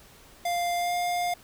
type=tone with pitch glide; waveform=square; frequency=698.5 to 706.6 Hz; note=F5 to F5; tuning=0 to +20 cents; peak=-26 dBFS; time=0.45-1.34 s; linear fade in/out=5 ms; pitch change=+20 cents; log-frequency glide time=0.75-0.94 s; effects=pink hiss -53 dBFS RMS until 1.43 s